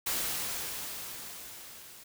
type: noise with level ramp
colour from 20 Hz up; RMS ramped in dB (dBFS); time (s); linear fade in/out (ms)
white; -31 to -51; 0.06-2.04; 10
effects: none